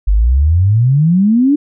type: exponential sweep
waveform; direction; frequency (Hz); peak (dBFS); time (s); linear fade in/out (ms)
sine; up; 46.71 to 300; -7; 0.07-1.56; 10
effects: none